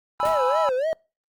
triangle chord, E major, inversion first, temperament equal, 830.6 / 987.8 / 1318.5 Hz, G#5 / B5 / E6, 0 / 0 / 0 cents, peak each -25 / -23 / -24 dBFS, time 0.2-0.69 s, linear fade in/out 0 ms
triangle tone with vibrato, 570 Hz, C#5, 48 cents sharp, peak -19 dBFS, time 0.23-0.93 s, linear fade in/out 0 ms, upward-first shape sine, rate 3.4 Hz, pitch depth 220 cents each way
pink noise with exponential decay, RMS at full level -33 dBFS, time 0.25-0.53 s, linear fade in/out 0 ms, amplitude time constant 59 ms
effects noise-tail reverb RT60 0.3 s tail -25 dB re dry + Opus 24 kbps

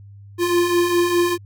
square beating tone pair, 344.8 / 349.7 Hz, F4 / F4, -22 / +2 cents, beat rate 4.9 Hz, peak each -24 / -17 dBFS, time 0.38-1.38 s, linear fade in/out 50 ms, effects added 100 Hz sine -39 dBFS peak until 1.45 s

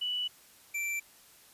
sine / square tone pair in turn, 2960 / 2343 Hz, F#7 / D7, 0 / -5 cents, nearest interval major third, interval 405 cents, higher first, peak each -30 / -32 dBFS, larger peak first, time 0.01-0.28 / 0.74-1 s, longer first, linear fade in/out 10 ms, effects white hiss -58 dBFS RMS until 1.53 s + resampled to 32000 Hz

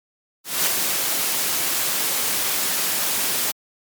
white noise with ADSR envelope, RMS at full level -18 dBFS, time 0.44-3.52 s, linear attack 230 ms, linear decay 3 ms, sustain -4 dB, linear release 15 ms, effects high-pass 150 Hz 12 dB/octave + MP3 96 kbps

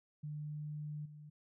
sine tone with level steps, 149.9 Hz, D3, 36 cents sharp, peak -40 / -50 dBFS, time 0.23-1.3 s, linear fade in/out 10 ms, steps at 1.05 s, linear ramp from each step 10 ms, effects none

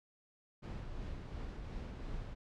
brown noise with tremolo, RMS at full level -42 dBFS, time 0.62-2.35 s, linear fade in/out 20 ms, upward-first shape triangle, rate 2.8 Hz, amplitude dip 35%, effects low-pass 5000 Hz 12 dB/octave

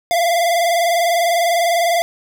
square tone with vibrato, 685 Hz, F5, 34 cents flat, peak -14 dBFS, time 0.11-2.02 s, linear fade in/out 0 ms, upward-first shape triangle, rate 20 Hz, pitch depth 82 cents each way, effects none

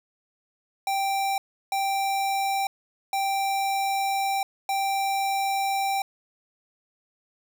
square tone bursts at uneven times, 784 Hz, G5, in tune, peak -24 dBFS, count 4, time 0.87-1.38 / 1.72-2.67 / 3.13-4.43 / 4.69-6.02 s, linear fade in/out 2 ms, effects none

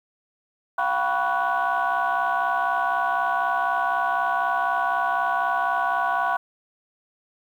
sine tone cluster, 699 / 763 / 982 / 1118 / 1479 Hz, F5 / G5 / B5 / C#6 / F#6, +1 / -47 / -10 / +14 / -1 cents, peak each -26 dBFS, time 0.78-6.37 s, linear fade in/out 5 ms, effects tanh soft clip ceiling -14 dBFS + 9-bit

